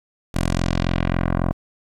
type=tone with low-pass filter sweep; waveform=10% pulse; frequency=43.65 Hz; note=F1; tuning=in tune; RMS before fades=-21 dBFS; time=0.34-1.53 s; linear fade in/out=10 ms; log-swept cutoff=12000 to 950 Hz; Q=1.2; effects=8-bit